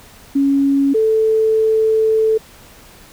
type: tone pair in turn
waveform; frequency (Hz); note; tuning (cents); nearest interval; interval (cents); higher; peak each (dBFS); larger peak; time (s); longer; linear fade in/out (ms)
sine; 277.2 / 440; C#4 / A4; 0 / 0; minor sixth; 800; second; -11; neither; 0.35-0.94 / 0.94-2.38; second; 10
effects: pink hiss -43 dBFS RMS until 3.12 s